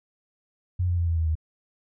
sine tone with pitch steps, 90.1 / 87.74 / 85.44 / 83.2 / 81.02 / 78.89 Hz, F#2 / F2 / F2 / E2 / E2 / D#2, -45 / +9 / -37 / +17 / -29 / +24 cents, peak -21 dBFS, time 0.79-1.354 s, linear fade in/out 10 ms, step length 94 ms, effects none

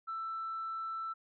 sine tone, 1328 Hz, E6, 12 cents sharp, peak -35 dBFS, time 0.07-1.14 s, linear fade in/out 20 ms, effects tanh soft clip ceiling -32 dBFS

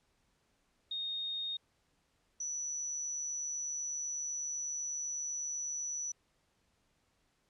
sine tone pair in turn, 3704 / 5924 Hz, A#7 / F#8, -12 / +1 cents, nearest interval minor sixth, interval 813 cents, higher second, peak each -35 / -35 dBFS, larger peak neither, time 0.91-1.57 / 2.4-6.12 s, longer second, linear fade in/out 5 ms, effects pink hiss -75 dBFS RMS until 7.49 s + low-pass 9000 Hz 12 dB/octave

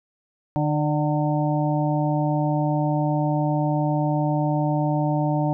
harmonic tone with a mistuned harmonic, 150 Hz, D3, 37 cents sharp, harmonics 1 / 2 / 4 / 5 / 6, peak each -22 / -25 / -28 / -29 / -30 dBFS, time 0.56-5.53 s, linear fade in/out 0 ms, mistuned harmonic 4, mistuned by -22 cents, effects none

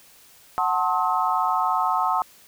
sine chord, F# diminished seventh, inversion none, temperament just, 740 / 888 / 1065.6 / 1278.7 Hz, F#5 / A5 / C6 / Eb6, 0 / +16 / +31 / +47 cents, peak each -25 dBFS, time 0.58-2.22 s, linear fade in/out 0 ms, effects white hiss -52 dBFS RMS until 2.47 s

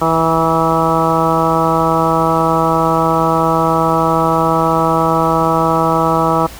harmonic tone with a mistuned harmonic, 163.1 Hz, E3, 18 cents flat, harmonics 1 / 2 / 3 / 4 / 5 / 6 / 7 / 8, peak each -19 / -19 / -19 / -19 / -19 / -19 / -19 / -19 dBFS, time 0.01-6.47 s, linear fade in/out 10 ms, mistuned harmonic 6, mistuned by -15 cents, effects added 57 Hz sine -34 dBFS peak until 6.59 s + pink hiss -34 dBFS RMS until 6.59 s

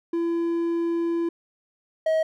triangle tone pair in turn, 337.3 / 636.7 Hz, E4 / D#5, +40 / +40 cents, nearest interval major seventh, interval 1100 cents, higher second, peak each -20 / -17 dBFS, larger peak second, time 0.13-1.29 / 2.06-2.23 s, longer first, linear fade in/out 5 ms, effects none

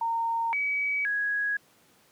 sine tone with pitch steps, 919 / 2276 / 1662 Hz, A#5 / C#7 / G#6, -25 / +45 / +1 cents, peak -25 dBFS, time 0.01-1.57 s, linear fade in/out 5 ms, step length 520 ms, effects pink hiss -61 dBFS RMS until 2.11 s + high-pass 150 Hz 12 dB/octave

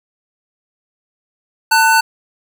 square tone pair together, 894.6 / 1492 Hz, A5 / F#6, +28 / +14 cents, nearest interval major sixth, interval 886 cents, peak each -12 / -13 dBFS, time 1.71-2.01 s, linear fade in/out 10 ms, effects none

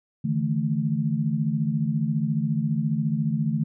sine chord, D suspended second, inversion none, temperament equal with one note detuned, 146.83 / 161.33 / 220 Hz, D3 / E3 / A3, 0 / -37 / 0 cents, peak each -26 dBFS, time 0.24-3.64 s, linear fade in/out 10 ms, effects none

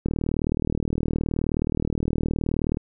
click train, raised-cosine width 3 ms, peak -11 dBFS, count 107, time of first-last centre 0.06-2.771 s, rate 39.1 Hz, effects none

